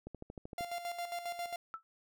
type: click train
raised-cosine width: 2 ms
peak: -31 dBFS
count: 8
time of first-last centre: 0.07-0.608 s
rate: 13 Hz
type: tone with tremolo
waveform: 45% pulse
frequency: 695 Hz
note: F5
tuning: 9 cents flat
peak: -36 dBFS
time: 0.58-1.56 s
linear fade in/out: 2 ms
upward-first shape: square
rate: 7.4 Hz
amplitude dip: 60%
type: tone with exponential decay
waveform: sine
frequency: 1318.5 Hz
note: E6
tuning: in tune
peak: -35 dBFS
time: 1.74-1.83 s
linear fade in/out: 0 ms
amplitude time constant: 18 ms
effects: none